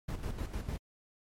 brown noise with tremolo, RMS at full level -35 dBFS, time 0.08-0.78 s, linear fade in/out 10 ms, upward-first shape square, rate 6.6 Hz, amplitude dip 60%, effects MP3 64 kbps

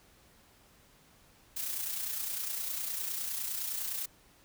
blue noise with amplitude modulation, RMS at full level -34 dBFS, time 1.56-4.06 s, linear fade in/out 10 ms, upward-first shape sine, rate 29.8 Hz, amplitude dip 45%, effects pink hiss -62 dBFS RMS until 4.44 s

